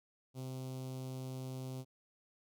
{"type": "tone with notch filter", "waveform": "sawtooth", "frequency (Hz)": 130, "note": "C3", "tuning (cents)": -11, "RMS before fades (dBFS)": -43, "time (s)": [0.34, 1.85], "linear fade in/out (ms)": 50, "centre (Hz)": 1700, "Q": 0.51, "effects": []}